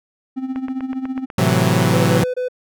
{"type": "tone with tremolo", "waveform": "triangle", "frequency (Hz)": 261.6, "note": "C4", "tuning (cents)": 0, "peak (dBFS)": -17, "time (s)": [0.36, 1.26], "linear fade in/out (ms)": 20, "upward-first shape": "sine", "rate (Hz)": 15, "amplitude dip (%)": 70}
{"type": "click train", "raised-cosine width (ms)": 0.5, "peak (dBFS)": -17, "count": 8, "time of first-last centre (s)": [0.56, 1.425], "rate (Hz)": 8.09}
{"type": "chord", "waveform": "sawtooth", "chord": "F# half-diminished seventh", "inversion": "first", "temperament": "equal", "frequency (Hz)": [110, 130.81, 164.81, 185], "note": ["A2", "C3", "E3", "F#3"], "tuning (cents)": [0, 0, 0, 0], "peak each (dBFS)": -15, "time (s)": [1.38, 2.24], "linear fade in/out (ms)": 5}
{"type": "tone bursts", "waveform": "triangle", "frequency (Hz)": 502, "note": "B4", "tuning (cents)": 28, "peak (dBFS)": -17, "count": 4, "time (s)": [1.93, 2.485], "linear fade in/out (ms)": 10, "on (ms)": 120, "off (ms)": 25}
{"effects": []}